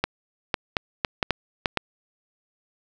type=clicks; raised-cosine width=0.3 ms; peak=-5 dBFS; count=8; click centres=0.04 / 0.542 / 0.768 / 1.048 / 1.228 / 1.307 / 1.658 / 1.773 s; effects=none